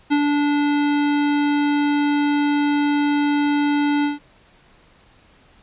square tone with ADSR envelope, 290.9 Hz, D4, 16 cents flat, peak -14 dBFS, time 0.1-4.19 s, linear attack 25 ms, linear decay 59 ms, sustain -3 dB, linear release 150 ms, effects pink hiss -53 dBFS RMS until 5.62 s + resampled to 8000 Hz

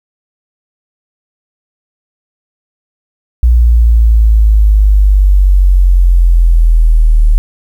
sine exponential sweep, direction down, 59.8 to 37.94 Hz, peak -3 dBFS, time 3.43-7.38 s, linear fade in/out 0 ms, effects 7-bit

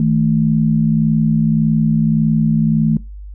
sine tone pair together, 158.26 / 220 Hz, D#3 / A3, +30 / 0 cents, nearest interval tritone, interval 570 cents, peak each -14 dBFS, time 0-2.97 s, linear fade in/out 2 ms, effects noise-tail reverb RT60 0.2 s tail -21 dB re dry + added 50 Hz sine -29 dBFS peak until 3.34 s

